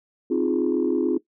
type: chord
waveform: sine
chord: F minor seventh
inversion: second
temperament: equal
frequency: 261.6 / 311.1 / 349.2 / 415.3 Hz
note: C4 / Eb4 / F4 / Ab4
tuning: 0 / 0 / 0 / 0 cents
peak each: -24 / -25 / -22 / -26 dBFS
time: 0.3-1.18 s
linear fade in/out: 10 ms
effects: noise-tail reverb RT60 0.1 s tail -17 dB re dry + tanh soft clip ceiling -12 dBFS